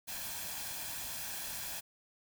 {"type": "noise with comb filter", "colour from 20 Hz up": "white", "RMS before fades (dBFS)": -41, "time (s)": [0.07, 1.81], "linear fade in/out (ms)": 20, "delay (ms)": 1.2, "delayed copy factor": 0.55, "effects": []}